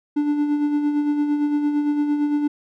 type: tone with tremolo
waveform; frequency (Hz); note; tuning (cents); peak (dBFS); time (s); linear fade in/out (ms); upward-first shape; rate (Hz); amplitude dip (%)
triangle; 293.7; D4; 0; -14; 0.16-2.48; 10; sine; 8.8; 45
effects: none